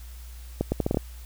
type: accelerating click train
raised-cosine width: 2 ms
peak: -10 dBFS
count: 7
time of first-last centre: 0.61-0.972 s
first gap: 110 ms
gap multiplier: 0.75
effects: added 60 Hz sine -39 dBFS peak until 1.25 s + white hiss -52 dBFS RMS until 1.25 s